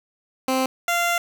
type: tone pair in turn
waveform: 15% pulse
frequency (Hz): 261.3 / 691.8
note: C4 / F5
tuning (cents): -2 / -17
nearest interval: octave + perfect fourth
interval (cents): 1685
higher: second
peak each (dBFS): -13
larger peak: neither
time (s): 0.48-0.66 / 0.88-1.18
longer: second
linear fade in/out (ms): 2
effects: none